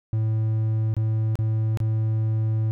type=tone with dropouts; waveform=triangle; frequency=110 Hz; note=A2; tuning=in tune; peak=-18 dBFS; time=0.13-2.71 s; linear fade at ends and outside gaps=0 ms; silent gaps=0.94-0.966 / 1.355-1.389 / 1.773-1.802 s; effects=none